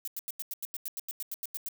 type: noise bursts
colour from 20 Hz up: violet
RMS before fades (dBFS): -36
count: 15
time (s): 0.05-1.686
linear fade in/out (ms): 0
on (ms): 26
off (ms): 89
effects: none